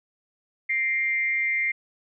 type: tone with amplitude modulation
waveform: sine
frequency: 2101 Hz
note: C7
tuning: 7 cents sharp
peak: -19 dBFS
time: 0.69-1.72 s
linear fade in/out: 10 ms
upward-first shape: sine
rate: 241 Hz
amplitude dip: 60%
effects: none